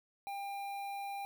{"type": "tone with notch filter", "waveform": "square", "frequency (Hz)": 798, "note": "G5", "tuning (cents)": 31, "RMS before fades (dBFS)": -41, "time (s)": [0.27, 1.25], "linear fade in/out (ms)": 0, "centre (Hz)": 6400, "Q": 0.73, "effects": ["13-bit"]}